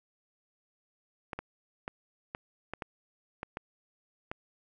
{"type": "clicks", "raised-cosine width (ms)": 0.5, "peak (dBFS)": -21, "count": 9, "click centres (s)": [1.332, 1.39, 1.879, 2.349, 2.736, 2.822, 3.431, 3.571, 4.315], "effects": []}